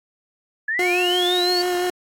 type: linear sweep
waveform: sine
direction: up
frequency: 1687 to 4562 Hz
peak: -20 dBFS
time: 0.68-1.62 s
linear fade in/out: 5 ms
type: tone with vibrato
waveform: 30% pulse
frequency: 357.8 Hz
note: F4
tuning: 42 cents sharp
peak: -17 dBFS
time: 0.79-1.9 s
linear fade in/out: 2 ms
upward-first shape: triangle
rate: 5.9 Hz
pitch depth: 21 cents each way
effects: AAC 64 kbps